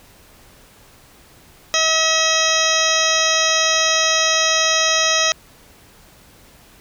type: harmonic tone with a mistuned harmonic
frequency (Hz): 641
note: E5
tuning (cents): -49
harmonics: 1 / 2 / 3 / 4 / 5 / 6 / 8 / 9 / 10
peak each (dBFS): -23 / -23 / -23 / -23 / -23 / -23 / -23 / -23 / -23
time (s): 1.74-5.32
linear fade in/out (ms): 0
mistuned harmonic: 10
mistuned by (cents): +15
effects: pink hiss -48 dBFS RMS until 6.8 s